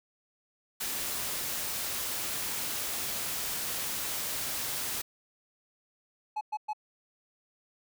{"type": "noise", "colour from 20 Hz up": "white", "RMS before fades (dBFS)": -34, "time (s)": [0.8, 5.02], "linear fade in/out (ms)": 10}
{"type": "tone bursts", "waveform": "triangle", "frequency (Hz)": 852, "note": "G#5", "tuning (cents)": 44, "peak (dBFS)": -28, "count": 3, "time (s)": [6.36, 6.733], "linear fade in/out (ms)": 10, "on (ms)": 51, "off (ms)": 110}
{"effects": []}